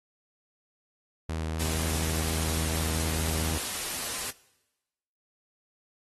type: tone with vibrato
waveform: sawtooth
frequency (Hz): 79.9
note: D#2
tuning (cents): +47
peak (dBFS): -26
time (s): 1.29-3.58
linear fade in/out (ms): 0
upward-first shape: square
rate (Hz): 4.2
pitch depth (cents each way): 9
type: noise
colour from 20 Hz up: white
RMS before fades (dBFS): -33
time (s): 1.59-4.31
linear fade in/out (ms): 10
effects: noise-tail reverb RT60 1.0 s tail -21 dB re dry + AAC 32 kbps

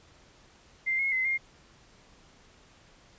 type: tone with pitch steps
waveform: sine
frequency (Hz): 2091 / 2164 / 2052 / 2123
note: C7 / C#7 / C7 / C7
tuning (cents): -2 / -42 / -34 / +25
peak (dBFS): -25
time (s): 0.86-1.38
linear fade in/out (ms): 20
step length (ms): 130
effects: pink hiss -58 dBFS RMS until 3.18 s + resampled to 16000 Hz

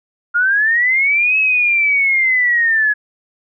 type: linear two-way sweep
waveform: sine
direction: up then down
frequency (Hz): 1396.9 to 2586 to 1678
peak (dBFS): -11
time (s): 0.34-2.94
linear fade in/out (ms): 20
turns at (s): 1.38
effects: none

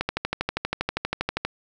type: click train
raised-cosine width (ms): 0.3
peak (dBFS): -8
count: 19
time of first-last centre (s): 0.01-1.45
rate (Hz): 12.5
effects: none

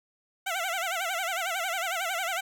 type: tone with vibrato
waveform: 15% pulse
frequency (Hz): 717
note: F5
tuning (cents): +45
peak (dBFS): -22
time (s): 0.46-2.41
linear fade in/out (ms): 10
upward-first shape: sine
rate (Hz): 11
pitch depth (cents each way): 150
effects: none

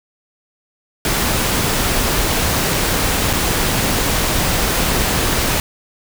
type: noise with dropouts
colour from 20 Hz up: pink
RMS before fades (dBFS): -17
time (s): 1.05-5.6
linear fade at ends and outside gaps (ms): 1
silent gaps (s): 3.33-3.334
effects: none

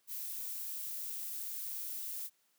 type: noise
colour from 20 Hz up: violet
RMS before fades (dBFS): -41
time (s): 0.07-2.3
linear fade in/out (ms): 50
effects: white hiss -74 dBFS RMS until 2.58 s + high-pass 150 Hz 12 dB/octave

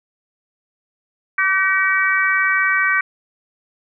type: harmonic tone with a mistuned harmonic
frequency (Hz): 381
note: G4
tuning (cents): -49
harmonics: 3 / 4 / 5 / 6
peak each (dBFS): -22 / -18 / -19 / -21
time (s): 1.38-3.01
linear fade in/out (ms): 5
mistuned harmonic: 3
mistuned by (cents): +27
effects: none

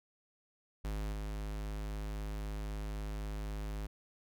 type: tone with level steps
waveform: square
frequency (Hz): 51.91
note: G#1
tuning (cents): 0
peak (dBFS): -36 / -38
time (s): 0.84-3.87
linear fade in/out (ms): 10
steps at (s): 1.12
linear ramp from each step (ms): 10
effects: none

